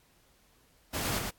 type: noise with echo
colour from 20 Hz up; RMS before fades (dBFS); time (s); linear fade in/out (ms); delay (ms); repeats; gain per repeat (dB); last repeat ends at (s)
pink; -33; 0.93-1.2; 20; 110; 1; -3; 1.31
effects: pink hiss -65 dBFS RMS until 1.38 s + AAC 64 kbps